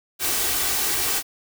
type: noise with comb filter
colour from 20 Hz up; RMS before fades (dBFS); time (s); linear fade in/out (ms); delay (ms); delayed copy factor
white; -23; 0.19-1.23; 50; 2.6; +0.5
effects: none